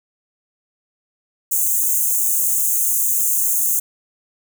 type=high-pass noise; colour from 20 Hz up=white; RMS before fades=-18 dBFS; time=1.51-3.8 s; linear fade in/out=10 ms; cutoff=6300 Hz; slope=96 dB/octave; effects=none